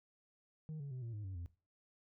sine tone with pitch steps, 155.56 / 141.01 / 127.82 / 115.87 / 105.03 / 95.21 / 86.3 Hz, D#3 / C#3 / C3 / A#2 / G#2 / G2 / F2, 0 / +30 / -40 / -10 / +20 / -50 / -20 cents, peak -39 dBFS, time 0.69-1.46 s, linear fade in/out 0 ms, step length 110 ms, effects noise-tail reverb RT60 0.3 s tail -18 dB re dry + tanh soft clip ceiling -41 dBFS

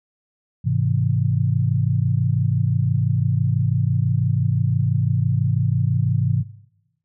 sine chord, Ab augmented, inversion none, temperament just, 103.83 / 129.78 / 162.23 Hz, Ab2 / C3 / E3, 0 / -14 / -27 cents, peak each -22 / -20 / -24 dBFS, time 0.64-6.43 s, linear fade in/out 20 ms, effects noise-tail reverb RT60 0.9 s tail -18 dB re dry

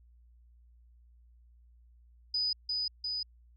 sine tone with echo, 4978 Hz, D#8, in tune, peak -28 dBFS, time 2.34-2.53 s, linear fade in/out 5 ms, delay 350 ms, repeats 2, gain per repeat -2 dB, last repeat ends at 3.23 s, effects added 59 Hz sine -57 dBFS peak until 3.56 s + AAC 48 kbps

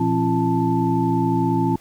sine tone cluster, 118.1 / 172.7 / 268 / 339.2 / 879 Hz, A#2 / F3 / C4 / E4 / A5, +23 / -19 / +42 / +50 / -2 cents, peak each -24 / -23 / -22 / -23 / -24 dBFS, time 0-1.76 s, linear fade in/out 5 ms, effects pink hiss -50 dBFS RMS until 1.8 s

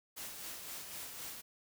white noise with tremolo, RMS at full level -44 dBFS, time 0.16-1.42 s, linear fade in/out 20 ms, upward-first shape sine, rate 3.9 Hz, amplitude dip 40%, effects none

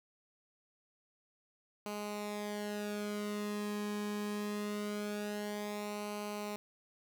sawtooth tone with flanger, 207.7 Hz, G#3, in tune, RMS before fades -39 dBFS, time 1.86-6.56 s, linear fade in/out 0 ms, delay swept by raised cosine 0.57 to 1.45 ms, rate 0.23 Hz, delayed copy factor -0.7, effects none

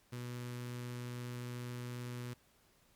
sawtooth tone with notch filter, 122.4 Hz, B2, 15 cents flat, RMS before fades -43 dBFS, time 0.12-2.34 s, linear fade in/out 10 ms, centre 710 Hz, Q 1.6, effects pink hiss -69 dBFS RMS until 2.95 s + MP3 96 kbps

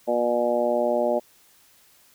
harmonic tone, 120 Hz, B2, 49 cents flat, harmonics 2 / 3 / 4 / 5 / 6 / 7, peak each -30 / -29 / -28 / -22 / -31 / -31 dBFS, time 0.07-1.2 s, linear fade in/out 20 ms, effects white hiss -57 dBFS RMS until 2.14 s

